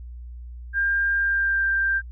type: tone with pitch glide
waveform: sine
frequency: 1600 to 1580.7 Hz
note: G6 to G6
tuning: +35 to +14 cents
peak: -19 dBFS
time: 0.73-2.02 s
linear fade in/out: 50 ms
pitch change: -21 cents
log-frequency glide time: 1.15-1.66 s
effects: added 60 Hz sine -35 dBFS peak until 2.11 s